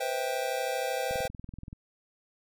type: chord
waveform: square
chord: C major seventh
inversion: third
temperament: just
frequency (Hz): 490.5 / 523.3 / 654.1 / 784.9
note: B4 / C5 / E5 / G5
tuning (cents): -12 / 0 / -14 / +2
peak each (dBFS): -37 / -34 / -37 / -35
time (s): 0-1.28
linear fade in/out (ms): 10
type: click train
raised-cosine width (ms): 5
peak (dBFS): -29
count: 14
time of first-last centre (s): 1.11-1.729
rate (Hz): 21
effects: none